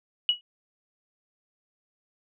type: tone with exponential decay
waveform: sine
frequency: 2920 Hz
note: F#7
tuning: 24 cents flat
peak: -15 dBFS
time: 0.29-0.41 s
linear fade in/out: 1 ms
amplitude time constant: 24 ms
effects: none